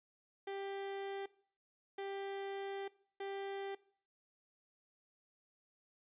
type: tone bursts at uneven times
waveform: 30% pulse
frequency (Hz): 393.9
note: G4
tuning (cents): +8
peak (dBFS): -38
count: 3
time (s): 0.47-1.26 / 1.98-2.88 / 3.2-3.75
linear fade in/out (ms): 5
effects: noise-tail reverb RT60 0.5 s tail -20 dB re dry + resampled to 8000 Hz